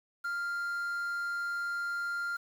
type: tone with quantisation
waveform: triangle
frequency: 1396.9 Hz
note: F6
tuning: in tune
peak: -30 dBFS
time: 0.24-2.37 s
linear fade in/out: 10 ms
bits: 9
effects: none